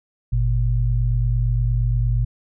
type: tone pair together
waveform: sine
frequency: 49.82 / 118.5 Hz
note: G1 / A#2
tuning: +29 / +29 cents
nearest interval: octave + minor third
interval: 1500 cents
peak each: -19 dBFS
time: 0.32-2.25 s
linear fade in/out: 10 ms
effects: none